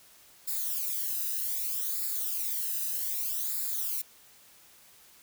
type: noise with flanger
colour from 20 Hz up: violet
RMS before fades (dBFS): -32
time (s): 0.47-4.02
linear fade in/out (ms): 10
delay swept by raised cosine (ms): 0.33 to 0.91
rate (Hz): 0.64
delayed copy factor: -1
effects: white hiss -57 dBFS RMS until 5.22 s